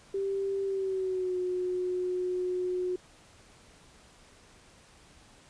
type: tone with pitch glide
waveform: sine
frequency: 391.8 to 363.5 Hz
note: G4 to F#4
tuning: -1 to -31 cents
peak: -28 dBFS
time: 0.14-2.96 s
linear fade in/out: 5 ms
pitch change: -130 cents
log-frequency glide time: 0.64-1.38 s
effects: pink hiss -57 dBFS RMS until 5.49 s + resampled to 22050 Hz